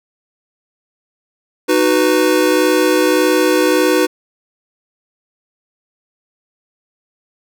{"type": "chord", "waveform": "square", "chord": "B major", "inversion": "first", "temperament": "just", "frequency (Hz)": [308.7, 370.4, 493.9], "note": ["D#4", "F#4", "B4"], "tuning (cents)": [-14, 2, 0], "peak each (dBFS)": -16, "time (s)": [1.68, 4.07], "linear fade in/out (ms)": 20, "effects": []}